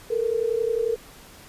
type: tone pair together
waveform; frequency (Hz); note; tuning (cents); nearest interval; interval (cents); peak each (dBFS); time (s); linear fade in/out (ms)
sine; 441.8 / 473; A4 / A#4; +7 / +25; minor second; 118; -24; 0.1-0.96; 10
effects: pink hiss -47 dBFS RMS until 1.48 s + resampled to 32000 Hz